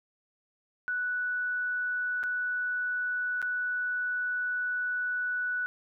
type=tone with dropouts; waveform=sine; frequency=1480 Hz; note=F#6; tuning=in tune; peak=-28 dBFS; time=0.88-5.66 s; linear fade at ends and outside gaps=0 ms; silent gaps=2.231-2.237 / 3.417-3.426 s; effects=none